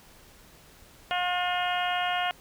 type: harmonic tone with a mistuned harmonic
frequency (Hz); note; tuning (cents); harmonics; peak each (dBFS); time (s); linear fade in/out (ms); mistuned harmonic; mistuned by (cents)
358.2; F4; +44; 2 / 3 / 4 / 5 / 6 / 7 / 8 / 9; -28 / -36 / -33 / -37 / -38 / -39 / -34 / -39; 1.11-2.31; 0; 6; -22
effects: pink hiss -54 dBFS RMS until 2.4 s